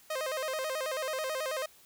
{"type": "tone with vibrato", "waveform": "sawtooth", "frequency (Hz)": 572, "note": "D5", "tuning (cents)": -46, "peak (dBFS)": -28, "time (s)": [0.1, 1.66], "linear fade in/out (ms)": 5, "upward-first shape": "square", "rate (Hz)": 9.2, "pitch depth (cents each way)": 150, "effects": ["white hiss -59 dBFS RMS until 1.85 s"]}